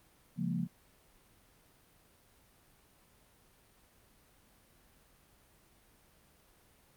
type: chord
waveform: sine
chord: Bb minor seventh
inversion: first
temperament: equal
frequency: 138.59 / 174.61 / 207.7 / 233.1 Hz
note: Db3 / F3 / Ab3 / Bb3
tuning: 0 / 0 / 0 / 0 cents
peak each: -39 / -34 / -40 / -38 dBFS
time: 0.36-0.68 s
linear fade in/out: 50 ms
effects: pink hiss -65 dBFS RMS until 6.96 s + Opus 32 kbps